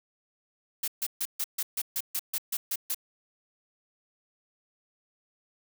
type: noise bursts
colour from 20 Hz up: blue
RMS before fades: -30 dBFS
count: 12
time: 0.83-2.946 s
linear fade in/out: 5 ms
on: 48 ms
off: 140 ms
effects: none